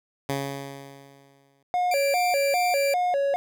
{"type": "tone with exponential decay", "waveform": "10% pulse", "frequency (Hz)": 138.59, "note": "C#3", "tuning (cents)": 0, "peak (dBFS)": -16, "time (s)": [0.29, 1.63], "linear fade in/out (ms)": 2, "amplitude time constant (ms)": 290}
{"type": "tone with vibrato", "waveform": "triangle", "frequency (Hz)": 633, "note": "D#5", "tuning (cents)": 30, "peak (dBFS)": -19, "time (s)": [1.74, 3.36], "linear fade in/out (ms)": 0, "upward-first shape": "square", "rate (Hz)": 2.5, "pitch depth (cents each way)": 220}
{"type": "tone", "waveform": "sawtooth", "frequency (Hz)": 2349, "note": "D7", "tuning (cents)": 0, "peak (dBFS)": -24, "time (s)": [1.91, 2.94], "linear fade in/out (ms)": 5}
{"effects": []}